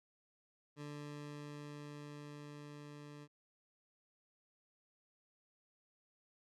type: tone with level ramp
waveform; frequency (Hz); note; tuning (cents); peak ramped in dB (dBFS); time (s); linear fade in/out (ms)
20% pulse; 146.83; D3; 0; -40 to -46; 0.76-3.28; 50
effects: low-pass 8000 Hz 12 dB/octave